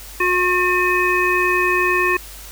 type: harmonic tone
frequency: 361.1 Hz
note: F#4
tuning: 42 cents flat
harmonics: 1 / 3 / 5 / 7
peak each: -20 / -20 / -20 / -20 dBFS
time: 0.2-2.17 s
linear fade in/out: 5 ms
effects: added 50 Hz sine -38 dBFS peak until 2.51 s + white hiss -38 dBFS RMS until 2.51 s